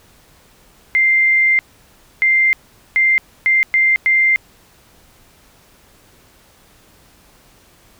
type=tone bursts at uneven times; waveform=sine; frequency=2093 Hz; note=C7; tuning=in tune; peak=-10 dBFS; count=6; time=0.95-1.59 / 2.22-2.53 / 2.96-3.18 / 3.46-3.63 / 3.74-3.96 / 4.06-4.36 s; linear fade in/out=0 ms; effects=pink hiss -50 dBFS RMS until 7.99 s